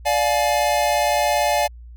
square chord, D diminished, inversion none, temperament just, 587.3 / 704.8 / 845.8 Hz, D5 / F5 / Ab5, 0 / +16 / +31 cents, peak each -22 dBFS, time 0.05-1.68 s, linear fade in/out 20 ms, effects added 59 Hz sine -37 dBFS peak until 1.96 s

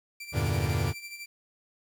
sawtooth tone with tremolo, 2349 Hz, D7, in tune, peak -34 dBFS, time 0.2-1.26 s, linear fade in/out 5 ms, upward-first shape sine, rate 12 Hz, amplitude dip 60%
45% pulse chord, E half-diminished seventh, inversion none, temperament equal, 82.41 / 98 / 116.54 / 146.83 Hz, E2 / G2 / Bb2 / D3, 0 / 0 / 0 / 0 cents, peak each -31 dBFS, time 0.32-0.94 s, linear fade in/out 50 ms
effects 10-bit

